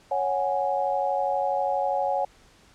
sine chord, C# suspended fourth, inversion none, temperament just, 554.4 / 739.2 / 831.5 Hz, C#5 / F#5 / G#5, 0 / -2 / +2 cents, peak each -27 dBFS, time 0.11-2.25 s, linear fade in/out 5 ms, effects pink hiss -56 dBFS RMS until 2.74 s + low-pass 8000 Hz 12 dB/octave

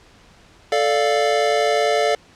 square chord, D minor, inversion second, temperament equal, 440 / 587.3 / 698.5 Hz, A4 / D5 / F5, 0 / 0 / 0 cents, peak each -21 dBFS, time 0.72-2.15 s, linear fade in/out 2 ms, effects pink hiss -50 dBFS RMS until 2.35 s + low-pass 6000 Hz 12 dB/octave

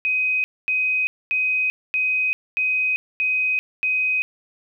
sine tone bursts, 2515 Hz, D#7, 18 cents sharp, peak -18 dBFS, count 7, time 0.05-4.22 s, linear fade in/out 0 ms, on 390 ms, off 240 ms, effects 10-bit

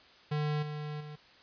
square tone with level steps, 150 Hz, D3, 37 cents sharp, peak -30 / -37 / -43 dBFS, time 0.31-1.16 s, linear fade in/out 10 ms, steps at 0.62 / 1 s, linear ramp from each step 10 ms, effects white hiss -58 dBFS RMS until 1.42 s + resampled to 11025 Hz

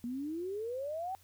sine exponential sweep, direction up, 233.1 to 784 Hz, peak -35 dBFS, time 0.04-1.15 s, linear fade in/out 0 ms, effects added 88 Hz sine -64 dBFS peak until 1.23 s + white hiss -65 dBFS RMS until 1.23 s

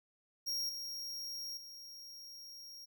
45% pulse tone with level steps, 5588 Hz, F8, in tune, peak -35 / -41 / -49 dBFS, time 0.46-2.86 s, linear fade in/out 20 ms, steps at 0.69 / 1.57 s, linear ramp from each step 2 ms, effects none

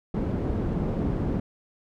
white low-pass noise, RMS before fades -27 dBFS, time 0.14-1.4 s, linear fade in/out 5 ms, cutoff 260 Hz, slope 12 dB/octave, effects none

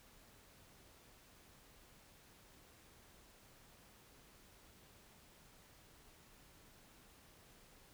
silence, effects pink hiss -64 dBFS RMS until 7.93 s

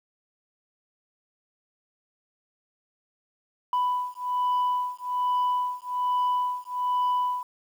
sine beating tone pair, 992 / 993.2 Hz, B5 / B5, +7 / +9 cents, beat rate 1.2 Hz, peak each -25 dBFS, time 3.73-7.43 s, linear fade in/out 2 ms, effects tanh soft clip ceiling -20 dBFS + 9-bit

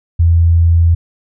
sine tone, 84 Hz, E2, 33 cents sharp, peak -6 dBFS, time 0.19-0.95 s, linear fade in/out 10 ms, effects none

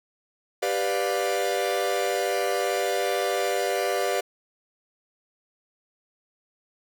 45% pulse chord, G dominant seventh, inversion none, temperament equal with one note detuned, 392 / 493.9 / 587.3 / 704.9 Hz, G4 / B4 / D5 / F5, 0 / 0 / 0 / +16 cents, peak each -29 dBFS, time 0.62-4.21 s, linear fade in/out 10 ms, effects none

